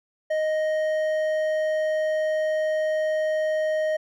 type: tone with hard clipping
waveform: triangle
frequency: 622.3 Hz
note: D#5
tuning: in tune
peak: -23 dBFS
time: 0.3-3.97 s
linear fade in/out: 10 ms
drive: 10 dB
effects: none